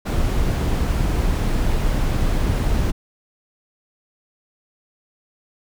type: noise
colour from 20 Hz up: brown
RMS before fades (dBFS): -19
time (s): 0.05-2.92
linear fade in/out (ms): 20
effects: none